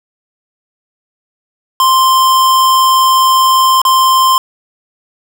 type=tone with dropouts; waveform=square; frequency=1046.5 Hz; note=C6; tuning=in tune; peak=-7 dBFS; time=1.8-4.38 s; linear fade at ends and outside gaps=1 ms; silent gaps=3.817-3.851 s; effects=none